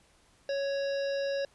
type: harmonic tone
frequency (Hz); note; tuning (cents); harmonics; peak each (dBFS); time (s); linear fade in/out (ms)
555; C#5; +2; 1 / 3 / 5 / 7 / 9 / 10; -29 / -41 / -47 / -47 / -47 / -49; 0.49-1.45; 2
effects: pink hiss -64 dBFS RMS until 1.54 s + resampled to 24000 Hz